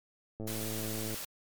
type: click train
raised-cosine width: 2 ms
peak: -27 dBFS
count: 82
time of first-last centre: 0.4-1.143 s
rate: 109 Hz
type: noise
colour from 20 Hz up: white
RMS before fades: -40 dBFS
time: 0.47-1.25 s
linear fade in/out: 5 ms
effects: MP3 96 kbps